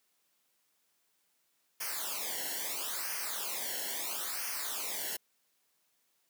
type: noise with flanger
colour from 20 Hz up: white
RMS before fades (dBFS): -37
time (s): 1.8-5.17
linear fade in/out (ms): 10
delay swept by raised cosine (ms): 0.26 to 0.83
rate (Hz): 0.75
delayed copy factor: -0.9
effects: white hiss -75 dBFS RMS until 6.29 s + high-pass 150 Hz 12 dB/octave